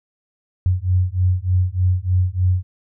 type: beating tone pair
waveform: sine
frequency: 89.9 / 93.2 Hz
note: F#2 / F#2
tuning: -49 / +13 cents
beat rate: 3.3 Hz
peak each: -18 dBFS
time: 0.66-2.63 s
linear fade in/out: 0 ms
effects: none

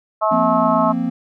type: harmonic tone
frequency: 215.8 Hz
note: A3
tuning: 33 cents flat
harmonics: 3 / 4 / 5 / 6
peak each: -18 / -21 / -19 / -22 dBFS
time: 0.21-0.93 s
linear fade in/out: 20 ms
type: chord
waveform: triangle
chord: F suspended fourth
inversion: none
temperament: equal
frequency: 174.61 / 233.1 / 261.6 Hz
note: F3 / Bb3 / C4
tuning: 0 / 0 / 0 cents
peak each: -23 / -19 / -20 dBFS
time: 0.31-1.1 s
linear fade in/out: 10 ms
effects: none

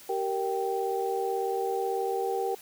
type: tone cluster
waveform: sine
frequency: 387.2 / 465.5 / 781 Hz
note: G4 / A#4 / G5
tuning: -21 / -2 / -7 cents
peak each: -31 dBFS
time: 0.09-2.55 s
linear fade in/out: 5 ms
effects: white hiss -50 dBFS RMS until 2.61 s + high-pass 80 Hz 12 dB/octave

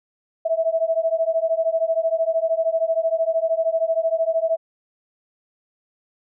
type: beating tone pair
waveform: sine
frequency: 647 / 660 Hz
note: E5 / E5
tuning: -32 / +2 cents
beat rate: 13 Hz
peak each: -21 dBFS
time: 0.45-4.57 s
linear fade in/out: 10 ms
effects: none

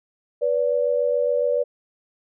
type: tone pair together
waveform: sine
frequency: 490.5 / 577.6 Hz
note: B4 / D5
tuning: -12 / -29 cents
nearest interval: minor third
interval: 283 cents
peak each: -21 dBFS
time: 0.41-1.64 s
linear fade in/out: 20 ms
effects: none

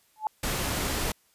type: tone with exponential growth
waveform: sine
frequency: 864 Hz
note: A5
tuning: 32 cents flat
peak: -20 dBFS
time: 0.16-0.27 s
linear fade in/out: 1 ms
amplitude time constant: 22 ms
type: noise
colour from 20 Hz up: pink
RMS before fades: -29 dBFS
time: 0.43-1.12 s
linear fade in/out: 5 ms
effects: white hiss -65 dBFS RMS until 1.34 s + resampled to 32000 Hz

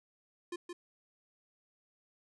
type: tone with echo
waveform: square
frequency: 350 Hz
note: F4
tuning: 4 cents sharp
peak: -38 dBFS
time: 0.52-0.56 s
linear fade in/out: 5 ms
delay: 170 ms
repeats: 1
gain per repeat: -4 dB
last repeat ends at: 0.73 s
effects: resampled to 24000 Hz

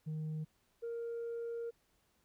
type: tone pair in turn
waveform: sine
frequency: 155.56 / 466.2 Hz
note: D#3 / A#4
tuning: 0 / 0 cents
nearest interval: octave + perfect fifth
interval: 1900 cents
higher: second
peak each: -34 / -36 dBFS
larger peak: first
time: 0.06-0.45 / 0.82-1.71 s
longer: second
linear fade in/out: 20 ms
effects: tanh soft clip ceiling -36 dBFS + pink hiss -75 dBFS RMS until 2.24 s

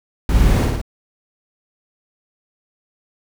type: noise with echo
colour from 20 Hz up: brown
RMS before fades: -17 dBFS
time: 0.29-0.65 s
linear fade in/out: 2 ms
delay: 55 ms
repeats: 3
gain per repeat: -2 dB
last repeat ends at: 0.815 s
effects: none

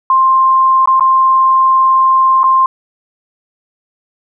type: tone with dropouts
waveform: sine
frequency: 1053 Hz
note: C6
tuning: 11 cents sharp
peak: -6 dBFS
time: 0.1-2.66 s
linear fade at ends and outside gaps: 2 ms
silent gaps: 0.858-0.874 / 0.997-1.007 / 2.433-2.44 s
effects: none

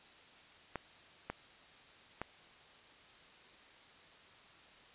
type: clicks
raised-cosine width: 0.5 ms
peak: -23 dBFS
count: 3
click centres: 0.757 / 1.3 / 2.216 s
effects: white hiss -59 dBFS RMS until 4.94 s + resampled to 8000 Hz

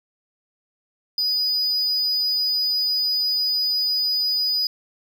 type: tone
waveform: triangle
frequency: 4953 Hz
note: D#8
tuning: 9 cents flat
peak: -18 dBFS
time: 1.18-4.67 s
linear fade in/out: 2 ms
effects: none

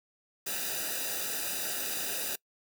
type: noise with comb filter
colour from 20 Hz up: white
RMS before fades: -34 dBFS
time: 0.46-2.36 s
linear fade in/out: 10 ms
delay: 0.92 ms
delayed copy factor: -0.9
effects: noise-tail reverb RT60 0.1 s tail -24 dB re dry

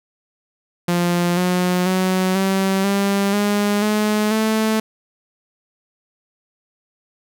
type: tone with pitch steps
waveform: sawtooth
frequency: 174.61 / 180.35 / 186.28 / 192.4 / 198.73 / 205.3 / 212 / 219 Hz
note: F3 / F#3 / F#3 / G3 / G3 / G#3 / G#3 / A3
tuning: 0 / -44 / +12 / -32 / +24 / -20 / +36 / -8 cents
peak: -12 dBFS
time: 0.88-4.8 s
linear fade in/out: 5 ms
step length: 490 ms
effects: none

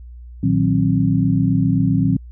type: tone cluster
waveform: sine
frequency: 115.9 / 155.9 / 183.5 / 267.2 Hz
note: A#2 / D#3 / F#3 / C4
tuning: -10 / +4 / -14 / +36 cents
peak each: -19 dBFS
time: 0.43-2.17 s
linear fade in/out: 5 ms
effects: added 60 Hz sine -34 dBFS peak until 2.31 s

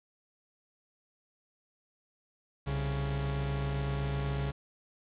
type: tone pair together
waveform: 45% pulse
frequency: 65.8 / 139.43 Hz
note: C2 / C#3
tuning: +10 / +10 cents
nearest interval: octave + minor second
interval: 1300 cents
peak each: -35 / -32 dBFS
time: 2.66-4.52 s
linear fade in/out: 20 ms
effects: resampled to 8000 Hz + 9-bit

